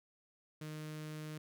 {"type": "tone with notch filter", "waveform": "sawtooth", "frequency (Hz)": 153.9, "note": "D#3", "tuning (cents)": -19, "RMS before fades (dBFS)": -45, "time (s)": [0.61, 1.38], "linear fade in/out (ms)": 5, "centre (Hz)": 820, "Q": 1.8, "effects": []}